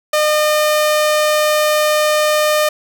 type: tone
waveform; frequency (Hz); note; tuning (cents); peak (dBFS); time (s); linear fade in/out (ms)
sawtooth; 607; D#5; -43; -8; 0.13-2.69; 5
effects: none